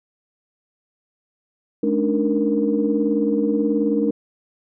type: tone cluster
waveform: sine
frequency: 213.3 / 284.2 / 302.8 / 467.2 Hz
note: G#3 / C#4 / D#4 / A#4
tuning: +46 / +43 / -47 / +4 cents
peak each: -22 dBFS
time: 1.83-4.11 s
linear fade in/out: 5 ms
effects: tanh soft clip ceiling -6 dBFS